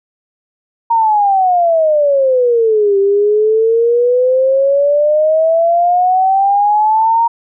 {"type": "exponential two-way sweep", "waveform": "sine", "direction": "down then up", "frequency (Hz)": [935, 392, 935], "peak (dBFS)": -8, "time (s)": [0.9, 7.28], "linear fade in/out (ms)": 10, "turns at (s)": 2.98, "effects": []}